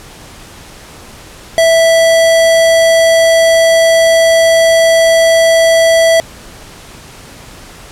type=tone; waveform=square; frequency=658 Hz; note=E5; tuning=3 cents flat; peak=-6 dBFS; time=1.58-6.2 s; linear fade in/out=0 ms; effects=pink hiss -34 dBFS RMS until 7.91 s + low-pass 11000 Hz 12 dB/octave